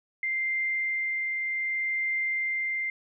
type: tone with tremolo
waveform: sine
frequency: 2093 Hz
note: C7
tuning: in tune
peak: -25 dBFS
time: 0.23-2.9 s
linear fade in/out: 2 ms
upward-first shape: triangle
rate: 0.65 Hz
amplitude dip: 25%
effects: none